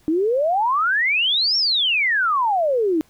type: exponential two-way sweep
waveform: sine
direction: up then down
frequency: 301.3 to 5588 to 301.3 Hz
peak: -16 dBFS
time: 0.08-3.01 s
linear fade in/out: 0 ms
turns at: 1.57 s
effects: pink hiss -57 dBFS RMS until 3.09 s